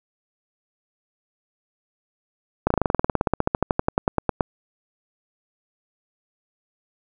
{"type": "slowing click train", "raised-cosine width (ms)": 1, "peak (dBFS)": -4, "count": 27, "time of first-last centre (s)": [2.67, 4.408], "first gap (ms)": 34, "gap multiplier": 1.05, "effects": []}